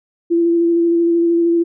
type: tone with vibrato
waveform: sine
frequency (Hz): 338.6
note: E4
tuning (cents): +46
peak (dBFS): -11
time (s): 0.3-1.64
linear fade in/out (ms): 20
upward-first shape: square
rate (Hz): 13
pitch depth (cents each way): 12
effects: none